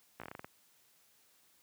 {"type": "slowing click train", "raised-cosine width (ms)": 0.5, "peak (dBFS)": -29, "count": 9, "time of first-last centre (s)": [0.2, 0.445], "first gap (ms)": 16, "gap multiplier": 1.18, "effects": ["white hiss -68 dBFS RMS until 1.62 s", "high-pass 80 Hz 12 dB/octave"]}